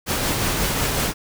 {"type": "noise with tremolo", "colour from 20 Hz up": "pink", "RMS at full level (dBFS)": -21, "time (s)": [0.06, 1.14], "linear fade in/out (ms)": 50, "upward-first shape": "sine", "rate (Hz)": 5.5, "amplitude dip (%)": 25, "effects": []}